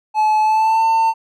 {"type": "tone with pitch glide", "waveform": "triangle", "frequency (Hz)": [860, 900.2], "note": ["A5", "A5"], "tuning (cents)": [-40, 39], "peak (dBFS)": -10, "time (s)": [0.14, 1.14], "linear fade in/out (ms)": 50, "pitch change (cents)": 79, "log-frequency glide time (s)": [0.41, 0.85], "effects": []}